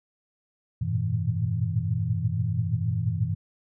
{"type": "tone cluster", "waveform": "sine", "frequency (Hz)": [94, 106.4, 114.7, 120.9, 161.8], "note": ["F#2", "G#2", "A#2", "B2", "E3"], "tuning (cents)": [28, 42, -28, -36, -32], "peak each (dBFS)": -30, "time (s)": [0.81, 3.35], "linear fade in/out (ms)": 10, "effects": []}